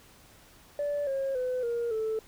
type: tone with pitch steps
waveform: sine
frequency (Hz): 580 / 541.2 / 504.9 / 471.1 / 439.6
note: D5 / C#5 / B4 / A#4 / A4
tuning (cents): -22 / -42 / +38 / +18 / -2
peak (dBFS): -26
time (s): 0.79-2.19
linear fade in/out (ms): 2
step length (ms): 280
effects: tanh soft clip ceiling -25 dBFS + pink hiss -56 dBFS RMS until 2.27 s